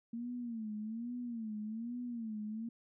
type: tone with vibrato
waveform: sine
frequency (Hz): 227.9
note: A#3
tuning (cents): -39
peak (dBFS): -38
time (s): 0.13-2.69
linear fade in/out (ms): 5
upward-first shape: sine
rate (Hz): 1.2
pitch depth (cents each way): 130
effects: none

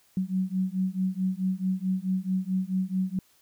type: beating tone pair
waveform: sine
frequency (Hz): 185 / 189.6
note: F#3 / F#3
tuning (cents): 0 / +43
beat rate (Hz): 4.6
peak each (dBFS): -28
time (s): 0.17-3.19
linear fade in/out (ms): 2
effects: white hiss -63 dBFS RMS until 3.41 s

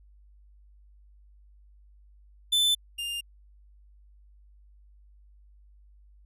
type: tone pair in turn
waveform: 45% pulse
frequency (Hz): 3520 / 2805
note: A7 / F7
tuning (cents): 0 / +7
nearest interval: major third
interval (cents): 393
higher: first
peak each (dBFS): -21 / -31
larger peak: first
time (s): 2.52-2.75 / 2.98-3.21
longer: neither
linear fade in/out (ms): 10
effects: added 50 Hz sine -53 dBFS peak until 6.25 s + resampled to 32000 Hz

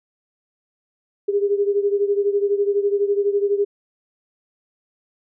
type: beating tone pair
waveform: sine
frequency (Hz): 401.7 / 413.7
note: G4 / G#4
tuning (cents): +42 / -7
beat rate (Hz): 12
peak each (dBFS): -18 / -22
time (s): 1.28-3.65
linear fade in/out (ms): 10
effects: none

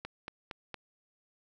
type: click train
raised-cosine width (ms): 0.3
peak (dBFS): -23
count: 4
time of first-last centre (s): 0.05-0.743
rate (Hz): 4.33
effects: none

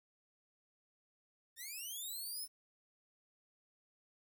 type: linear sweep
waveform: 5% pulse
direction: up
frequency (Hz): 1758 to 5370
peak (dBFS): -35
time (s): 1.56-2.48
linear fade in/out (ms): 50
effects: 12-bit

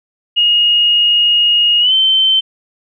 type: tone with pitch glide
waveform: sine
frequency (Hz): 2867 to 3091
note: F7 to G7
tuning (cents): +45 to -25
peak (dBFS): -8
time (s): 0.36-2.41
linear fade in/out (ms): 20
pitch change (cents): +130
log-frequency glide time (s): 1.8-1.93
effects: none

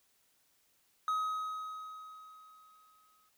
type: tone with exponential decay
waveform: triangle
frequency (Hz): 1266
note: D#6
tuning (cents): +30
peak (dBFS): -27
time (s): 1.08-3.29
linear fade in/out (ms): 1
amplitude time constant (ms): 480
effects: white hiss -72 dBFS RMS until 3.37 s

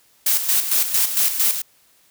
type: noise with tremolo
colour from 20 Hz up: blue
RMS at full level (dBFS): -17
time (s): 0.26-1.62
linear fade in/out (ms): 5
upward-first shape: square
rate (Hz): 4.4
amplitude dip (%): 60
effects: white hiss -57 dBFS RMS until 2.1 s

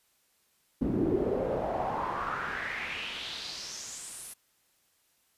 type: noise with band-pass filter sweep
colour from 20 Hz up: brown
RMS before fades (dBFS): -33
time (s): 0.81-4.34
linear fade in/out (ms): 10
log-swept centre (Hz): 260 to 11000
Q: 3.8
effects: white hiss -70 dBFS RMS until 5.37 s + resampled to 32000 Hz

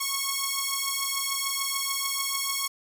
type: beating tone pair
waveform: 5% pulse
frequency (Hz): 1096 / 1102.8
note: C#6 / C#6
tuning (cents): -20 / -9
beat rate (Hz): 6.8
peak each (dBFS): -17 / -18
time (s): 0-2.68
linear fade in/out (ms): 10
effects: none

